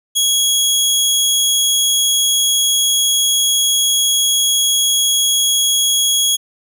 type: tone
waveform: 20% pulse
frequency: 3322 Hz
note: G#7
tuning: in tune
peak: -7 dBFS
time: 0.15-6.37 s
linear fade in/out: 20 ms
effects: none